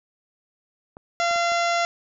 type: clicks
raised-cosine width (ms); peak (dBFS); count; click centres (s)
1; -27; 4; 0.969 / 1.311 / 1.36 / 1.519
type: harmonic tone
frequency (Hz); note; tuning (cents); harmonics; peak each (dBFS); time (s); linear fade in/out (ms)
687; F5; -29; 1 / 2 / 3 / 4 / 5 / 6 / 7 / 8 / 9 / 10; -22 / -26 / -28 / -34 / -35 / -37 / -39 / -37 / -41 / -38; 1.2-1.85; 0
effects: none